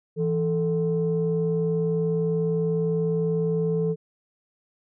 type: tone pair together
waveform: sine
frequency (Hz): 165.62 / 440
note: E3 / A4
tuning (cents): +8 / 0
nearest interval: octave + perfect fourth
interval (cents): 1692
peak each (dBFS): -23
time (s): 0.16-3.96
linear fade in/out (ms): 50
effects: tanh soft clip ceiling -15 dBFS